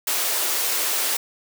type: high-pass noise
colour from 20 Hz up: white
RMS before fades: -23 dBFS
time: 0.07-1.17 s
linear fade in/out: 5 ms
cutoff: 330 Hz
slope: 24 dB/octave
effects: none